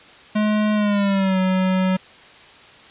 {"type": "tone with pitch glide", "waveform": "square", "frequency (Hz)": [212.1, 186.79], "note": ["G#3", "F#3"], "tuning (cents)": [37, 17], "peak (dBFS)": -17, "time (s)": [0.35, 1.97], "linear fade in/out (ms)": 10, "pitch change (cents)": -220, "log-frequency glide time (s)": [0.74, 1.39], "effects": ["white hiss -45 dBFS RMS until 2.9 s", "resampled to 8000 Hz"]}